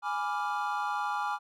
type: chord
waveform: triangle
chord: G# diminished seventh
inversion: none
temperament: equal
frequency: 830.6 / 987.8 / 1174.7 / 1396.9 Hz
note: G#5 / B5 / D6 / F6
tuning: 0 / 0 / 0 / 0 cents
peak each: -31 / -35 / -33 / -35 dBFS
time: 0.02-1.39 s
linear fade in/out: 50 ms
effects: none